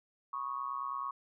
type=tone with amplitude modulation; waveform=sine; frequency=1108.7 Hz; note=C#6; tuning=in tune; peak=-31 dBFS; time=0.33-1.11 s; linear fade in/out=5 ms; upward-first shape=sine; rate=129 Hz; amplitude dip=85%; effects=none